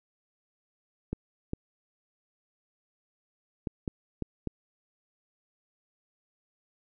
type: clicks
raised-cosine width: 3 ms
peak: -18 dBFS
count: 6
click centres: 1.13 / 1.534 / 3.672 / 3.878 / 4.223 / 4.473 s
effects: none